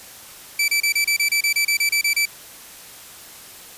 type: tone bursts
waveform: sawtooth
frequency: 2320 Hz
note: D7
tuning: 22 cents flat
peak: -13 dBFS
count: 14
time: 0.59-2.255 s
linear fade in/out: 5 ms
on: 92 ms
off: 29 ms
effects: white hiss -41 dBFS RMS until 3.77 s + resampled to 32000 Hz